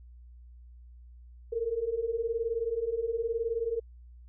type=beating tone pair; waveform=sine; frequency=446.7 / 465.7 Hz; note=A4 / A#4; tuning=+26 / -2 cents; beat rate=19 Hz; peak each=-33 / -30 dBFS; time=1.52-3.8 s; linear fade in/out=10 ms; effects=added 60 Hz sine -48 dBFS peak until 4.28 s